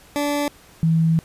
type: tone pair in turn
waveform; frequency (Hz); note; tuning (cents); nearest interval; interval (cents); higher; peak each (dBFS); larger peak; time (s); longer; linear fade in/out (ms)
20% pulse / sine; 290 / 162.76; D4 / E3; -22 / -22; minor seventh; 1000; first; -15 / -14; second; 0.16-0.48 / 0.83-1.19; second; 0
effects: pink hiss -49 dBFS RMS until 1.24 s + resampled to 32000 Hz